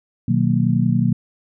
sine chord, B major seventh, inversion none, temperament just, 123.47 / 154.34 / 185.21 / 231.5 Hz, B2 / D#3 / F#3 / A#3, 0 / -14 / +2 / -12 cents, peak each -19 / -21 / -20 / -20 dBFS, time 0.28-1.13 s, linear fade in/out 5 ms, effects none

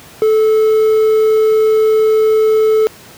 triangle tone with quantisation, 435 Hz, A4, 20 cents flat, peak -6 dBFS, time 0.22-2.87 s, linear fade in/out 0 ms, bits 6, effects pink hiss -38 dBFS RMS until 3.17 s + high-pass 100 Hz 12 dB/octave

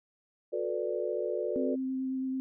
sine chord, B minor seventh, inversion second, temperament equal with one note detuned, 363 / 440 / 493.9 / 587.3 Hz, F#4 / A4 / B4 / D5, -33 / 0 / 0 / 0 cents, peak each -35 dBFS, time 0.52-1.76 s, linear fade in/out 20 ms
sine tone with vibrato, 262.1 Hz, C4, 3 cents sharp, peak -30 dBFS, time 1.56-2.4 s, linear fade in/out 0 ms, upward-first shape sine, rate 9.1 Hz, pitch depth 10 cents each way
effects none

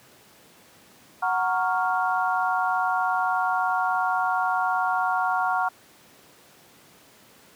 sine chord, Gb major seventh, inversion none, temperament equal, 740 / 932.3 / 1108.7 / 1396.9 Hz, Gb5 / Bb5 / Db6 / F6, 0 / 0 / 0 / 0 cents, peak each -25 / -28 / -28 / -27 dBFS, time 1.22-5.69 s, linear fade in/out 10 ms, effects pink hiss -53 dBFS RMS until 7.55 s + high-pass 150 Hz 12 dB/octave

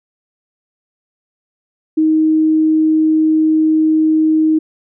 sine tone, 314 Hz, D#4, 16 cents sharp, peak -9 dBFS, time 1.97-4.59 s, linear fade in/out 10 ms, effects none

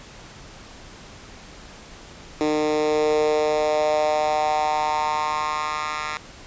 10% pulse tone with high-pass filter sweep, 152.2 Hz, D#3, 38 cents flat, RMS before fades -22 dBFS, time 2.41-6.17 s, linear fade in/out 0 ms, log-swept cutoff 340 to 1400 Hz, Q 4.1, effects pink hiss -43 dBFS RMS until 6.46 s + resampled to 16000 Hz

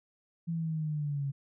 sine linear sweep, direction down, 168.5 to 137.1 Hz, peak -30 dBFS, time 0.47-1.32 s, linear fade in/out 20 ms, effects none

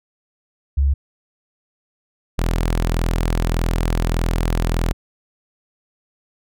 sine / sawtooth tone pair in turn, 69.3 / 41.68 Hz, C#2 / E1, 0 / +20 cents, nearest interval major sixth, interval 880 cents, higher first, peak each -13 dBFS, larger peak neither, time 0.77-0.94 / 2.38-4.93 s, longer second, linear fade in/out 10 ms, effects none

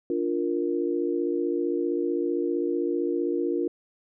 sine chord, Bb major, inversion first, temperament equal, 293.7 / 349.2 / 466.2 Hz, D4 / F4 / Bb4, 0 / 0 / 0 cents, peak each -29 / -26 / -30 dBFS, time 0.1-3.68 s, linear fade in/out 2 ms, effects none

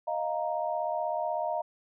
sine chord, Eb suspended second, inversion none, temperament equal, 622.3 / 698.5 / 932.3 Hz, Eb5 / F5 / Bb5, 0 / 0 / 0 cents, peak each -32 / -32 / -34 dBFS, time 0.07-1.62 s, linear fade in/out 10 ms, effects none

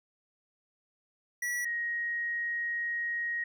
square / sine tone pair in turn, 1939 / 1882.7 Hz, B6 / A#6, -32 / +17 cents, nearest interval minor second, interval 51 cents, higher first, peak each -31 / -30 dBFS, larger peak second, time 1.42-1.65 / 1.65-3.44 s, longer second, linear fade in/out 5 ms, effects none

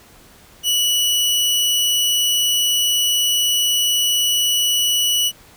sawtooth tone, 2944 Hz, F#7, 9 cents flat, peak -12 dBFS, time 0.63-5.32 s, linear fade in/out 50 ms, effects pink hiss -47 dBFS RMS until 5.56 s

